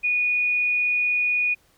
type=tone; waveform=sine; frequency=2461 Hz; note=D#7; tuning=20 cents flat; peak=-19 dBFS; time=0.03-1.55 s; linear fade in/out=20 ms; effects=pink hiss -61 dBFS RMS until 1.77 s